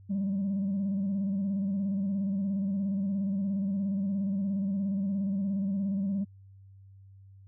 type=tone with vibrato; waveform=sine; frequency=196 Hz; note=G3; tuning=in tune; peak=-25 dBFS; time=0.09-6.25 s; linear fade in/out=20 ms; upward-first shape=square; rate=17 Hz; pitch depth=49 cents each way; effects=tanh soft clip ceiling -25 dBFS + added 97 Hz sine -50 dBFS peak until 7.47 s